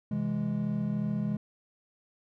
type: chord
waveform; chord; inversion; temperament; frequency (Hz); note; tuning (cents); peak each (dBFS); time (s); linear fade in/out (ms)
triangle; C augmented; none; equal; 130.81 / 164.81 / 207.7; C3 / E3 / G#3; 0 / 0 / 0; -33 / -32 / -28; 0.11-1.37; 5
effects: none